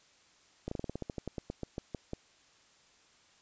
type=slowing click train; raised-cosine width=2 ms; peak=-23 dBFS; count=17; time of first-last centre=0.68-2.134 s; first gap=34 ms; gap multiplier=1.12; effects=white hiss -64 dBFS RMS until 3.41 s + resampled to 16000 Hz